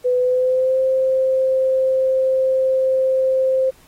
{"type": "tone with pitch glide", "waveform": "sine", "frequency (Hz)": [499.5, 524.3], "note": ["B4", "C5"], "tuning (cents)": [20, 3], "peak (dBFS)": -14, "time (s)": [0.04, 3.71], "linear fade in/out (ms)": 20, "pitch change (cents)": 83, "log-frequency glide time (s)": [0.18, 0.8], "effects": ["pink hiss -52 dBFS RMS until 3.87 s", "AAC 48 kbps"]}